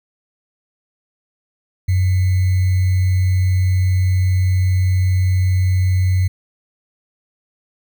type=tone with sample-and-hold; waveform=sine; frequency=92.5 Hz; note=F#2; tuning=in tune; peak=-12 dBFS; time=1.88-6.28 s; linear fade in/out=10 ms; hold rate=2100 Hz; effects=none